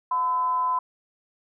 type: tone with frequency modulation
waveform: sine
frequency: 1013 Hz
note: B5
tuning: 44 cents sharp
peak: -21 dBFS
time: 0.11-0.79 s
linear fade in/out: 5 ms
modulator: 296 Hz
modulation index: 0.28
effects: none